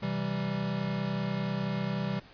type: chord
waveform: square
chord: C major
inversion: none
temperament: equal with one note detuned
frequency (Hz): 130.81 / 164.81 / 194.98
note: C3 / E3 / G3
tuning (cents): 0 / 0 / -9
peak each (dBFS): -36 / -36 / -33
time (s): 0.02-2.2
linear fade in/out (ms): 10
effects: pink hiss -54 dBFS RMS until 2.33 s + resampled to 11025 Hz